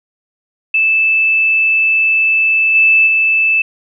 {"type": "tone with level steps", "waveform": "sine", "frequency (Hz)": 2631, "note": "E7", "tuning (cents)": -4, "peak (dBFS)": [-9, -6, -9], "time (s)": [0.74, 3.62], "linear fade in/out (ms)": 5, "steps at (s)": [2.74, 3.06], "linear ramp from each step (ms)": 20, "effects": []}